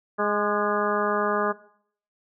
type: harmonic tone with a mistuned harmonic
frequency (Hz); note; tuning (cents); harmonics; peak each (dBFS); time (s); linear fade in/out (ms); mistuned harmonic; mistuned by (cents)
207.7; G#3; 0; 1 / 2 / 3 / 4 / 5 / 6 / 7 / 8; -31 / -27 / -28 / -32 / -31 / -28 / -33 / -33; 0.18-1.53; 20; 6; -38
effects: noise-tail reverb RT60 0.6 s tail -18 dB re dry